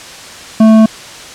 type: tone with hard clipping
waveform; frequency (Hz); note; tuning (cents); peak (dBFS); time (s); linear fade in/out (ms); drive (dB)
sine; 220; A3; 0; -4; 0.6-0.86; 5; 9
effects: white hiss -30 dBFS RMS until 1.34 s + low-pass 7000 Hz 12 dB/octave